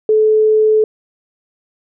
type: tone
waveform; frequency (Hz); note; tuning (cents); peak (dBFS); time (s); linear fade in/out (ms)
sine; 432.6; A4; -29; -8; 0.09-0.84; 2
effects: none